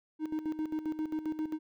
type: tone with tremolo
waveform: triangle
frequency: 311.1 Hz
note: D#4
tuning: in tune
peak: -28 dBFS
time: 0.19-1.59 s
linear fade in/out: 50 ms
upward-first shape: square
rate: 7.5 Hz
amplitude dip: 70%
effects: none